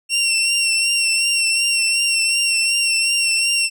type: tone with vibrato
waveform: 20% pulse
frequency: 2731 Hz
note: F7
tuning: 39 cents flat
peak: -10 dBFS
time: 0.09-3.7 s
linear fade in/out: 50 ms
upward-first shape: triangle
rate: 2.7 Hz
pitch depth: 37 cents each way
effects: none